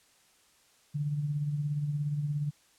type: tone with tremolo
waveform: sine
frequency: 146.83 Hz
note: D3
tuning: in tune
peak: -26 dBFS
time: 0.94-2.51 s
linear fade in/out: 20 ms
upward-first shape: triangle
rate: 17 Hz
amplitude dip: 55%
effects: white hiss -64 dBFS RMS until 2.78 s + low-pass 10000 Hz 12 dB/octave